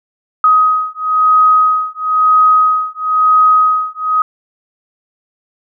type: beating tone pair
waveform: sine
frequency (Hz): 1258 / 1259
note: D#6 / D#6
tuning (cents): +19 / +20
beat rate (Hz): 1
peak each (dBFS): -11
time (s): 0.44-4.22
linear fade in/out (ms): 2
effects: none